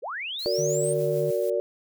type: linear sweep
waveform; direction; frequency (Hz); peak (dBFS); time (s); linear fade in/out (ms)
sine; up; 370 to 8950; -30; 0.02-0.94; 20
type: noise with tremolo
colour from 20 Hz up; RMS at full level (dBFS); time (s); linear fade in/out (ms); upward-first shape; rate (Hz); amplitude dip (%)
blue; -44; 0.39-1.5; 2; sine; 6.7; 40
type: chord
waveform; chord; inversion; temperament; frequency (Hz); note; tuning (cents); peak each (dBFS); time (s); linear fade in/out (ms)
sine; Gb augmented; none; just; 370 / 462.5 / 578.1; Gb4 / Bb4 / D5; 0 / -14 / -27; -28 / -27 / -26; 0.46-1.6; 0
type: tone with vibrato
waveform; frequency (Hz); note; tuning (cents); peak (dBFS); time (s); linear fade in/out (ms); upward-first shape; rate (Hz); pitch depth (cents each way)
triangle; 149; D3; +25; -28; 0.58-1.31; 10; sine; 7.9; 19
effects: none